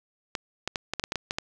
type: clicks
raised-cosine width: 0.2 ms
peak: -11 dBFS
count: 10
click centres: 0.352 / 0.676 / 0.758 / 0.936 / 0.997 / 1.039 / 1.121 / 1.157 / 1.309 / 1.385 s
effects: none